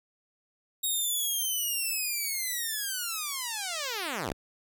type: linear sweep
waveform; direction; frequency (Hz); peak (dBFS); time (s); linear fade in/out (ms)
5% pulse; down; 3784 to 39.18; -20; 0.83-4.33; 10
effects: none